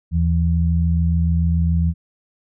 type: tone pair together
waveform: sine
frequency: 80.2 / 167.31 Hz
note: E2 / E3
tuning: -47 / +26 cents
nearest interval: octave + minor second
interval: 1273 cents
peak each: -16 / -19 dBFS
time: 0.11-1.94 s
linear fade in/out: 50 ms
effects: none